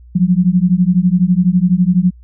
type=beating tone pair; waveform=sine; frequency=174.61 / 186.61 Hz; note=F3 / F#3; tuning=0 / +15 cents; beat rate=12 Hz; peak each=-12 dBFS; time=0.15-2.11 s; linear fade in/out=10 ms; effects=added 60 Hz sine -37 dBFS peak until 2.23 s